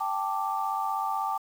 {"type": "chord", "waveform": "sine", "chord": "G suspended second", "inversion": "none", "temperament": "equal", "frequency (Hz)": [784, 880, 1174.7], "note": ["G5", "A5", "D6"], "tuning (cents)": [0, 0, 0], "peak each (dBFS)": -31, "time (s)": [0, 1.38], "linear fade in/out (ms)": 10, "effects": ["8-bit"]}